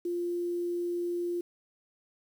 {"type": "tone with quantisation", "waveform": "sine", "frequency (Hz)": 348.8, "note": "F4", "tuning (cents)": -2, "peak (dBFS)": -29, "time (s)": [0.05, 1.41], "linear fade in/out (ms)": 5, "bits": 9, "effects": []}